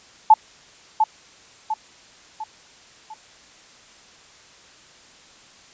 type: tone with echo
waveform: sine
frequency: 870 Hz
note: A5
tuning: 20 cents flat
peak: -6 dBFS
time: 0.3-0.34 s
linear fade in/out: 5 ms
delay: 700 ms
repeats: 4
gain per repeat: -7 dB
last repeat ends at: 3.14 s
effects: white hiss -49 dBFS RMS until 5.73 s + resampled to 16000 Hz